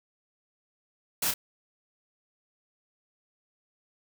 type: noise with echo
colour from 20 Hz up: white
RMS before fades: -28 dBFS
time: 1.22-1.31 s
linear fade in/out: 5 ms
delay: 30 ms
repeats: 1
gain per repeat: -5 dB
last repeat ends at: 1.34 s
effects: none